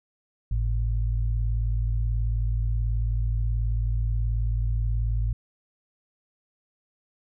sine tone pair together, 52.03 / 110.6 Hz, G#1 / A2, +4 / +9 cents, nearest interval octave + minor second, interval 1305 cents, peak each -23 / -28 dBFS, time 0.51-5.33 s, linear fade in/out 5 ms, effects none

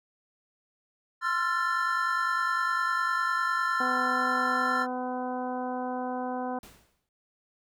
triangle chord, F major seventh, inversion second, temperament equal with one note detuned, 1046.5 / 1347 / 1396.9 / 1760 Hz, C6 / E6 / F6 / A6, 0 / +37 / 0 / 0 cents, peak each -30 / -27 / -30 / -30 dBFS, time 1.21-4.87 s, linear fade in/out 50 ms
harmonic tone, 251.9 Hz, B3, 34 cents sharp, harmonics 1 / 2 / 3 / 4 / 5 / 6, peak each -34 / -36 / -34 / -39 / -47 / -46 dBFS, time 3.8-6.59 s, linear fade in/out 5 ms
pink noise with exponential decay, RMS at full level -46 dBFS, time 6.63-7.09 s, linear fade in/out 2 ms, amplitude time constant 100 ms
effects none

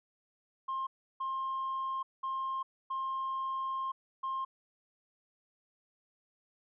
sine tone bursts at uneven times, 1062 Hz, C6, 25 cents sharp, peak -31 dBFS, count 5, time 0.68-0.87 / 1.2-2.03 / 2.23-2.63 / 2.9-3.92 / 4.23-4.45 s, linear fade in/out 10 ms, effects tanh soft clip ceiling -30 dBFS

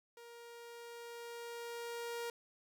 sawtooth tone with level ramp, 470.5 Hz, A#4, 16 cents sharp, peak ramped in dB -49 to -35 dBFS, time 0.17-2.3 s, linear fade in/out 2 ms, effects none

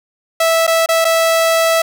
sawtooth tone with dropouts, 656 Hz, E5, 9 cents flat, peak -7 dBFS, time 0.4-1.82 s, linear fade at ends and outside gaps 5 ms, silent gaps 0.668-0.676 / 0.861-0.888 / 1.046-1.05 s, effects none

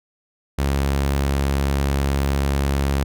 sawtooth tone, 69.3 Hz, C#2, in tune, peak -14 dBFS, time 0.58-3.04 s, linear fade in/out 10 ms, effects none

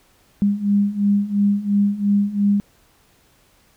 sine beating tone pair, 200.8 / 203.7 Hz, G3 / G#3, +42 / -33 cents, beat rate 2.9 Hz, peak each -20 / -17 dBFS, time 0.42-2.6 s, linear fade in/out 0 ms, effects pink hiss -57 dBFS RMS until 3.76 s

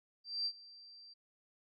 sine tone with ADSR envelope, 4699 Hz, D8, in tune, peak -32 dBFS, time 0.24-1.14 s, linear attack 220 ms, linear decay 62 ms, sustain -21 dB, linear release 14 ms, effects none

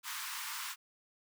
pink high-pass noise, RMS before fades -41 dBFS, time 0.03-0.76 s, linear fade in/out 50 ms, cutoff 910 Hz, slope 96 dB/octave, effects none

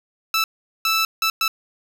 15% pulse tone bursts at uneven times, 1318.5 Hz, E6, in tune, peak -11 dBFS, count 4, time 0.34-0.44 / 0.85-1.05 / 1.22-1.3 / 1.41-1.48 s, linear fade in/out 2 ms, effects none

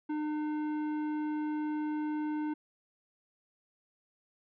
sine tone with tanh clipping, 303 Hz, D#4, 46 cents flat, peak -33 dBFS, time 0.09-2.54 s, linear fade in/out 10 ms, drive 12 dB, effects none

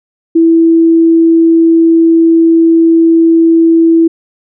sine tone, 329.6 Hz, E4, in tune, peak -3 dBFS, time 0.35-4.08 s, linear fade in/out 10 ms, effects none

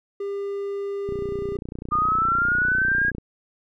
triangle tone, 400 Hz, G4, 35 cents sharp, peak -24 dBFS, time 0.2-1.57 s, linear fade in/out 5 ms
click train, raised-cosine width 3 ms, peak -20 dBFS, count 64, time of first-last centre 1.09-3.183 s, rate 30.1 Hz
sine linear sweep, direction up, 1208 to 1646 Hz, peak -18 dBFS, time 1.91-3.11 s, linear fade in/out 20 ms
effects none

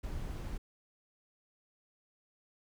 brown noise, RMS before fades -39 dBFS, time 0.03-0.58 s, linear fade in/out 10 ms, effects none

